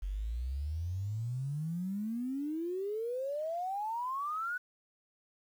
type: exponential sweep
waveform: sine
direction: up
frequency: 45.46 to 1500 Hz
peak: -33 dBFS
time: 0.02-4.58 s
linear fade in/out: 10 ms
effects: 10-bit